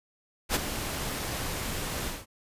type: noise with ADSR envelope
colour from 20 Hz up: pink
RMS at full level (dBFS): -23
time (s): 0.49-2.26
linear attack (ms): 60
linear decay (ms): 24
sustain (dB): -10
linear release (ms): 190
effects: resampled to 32000 Hz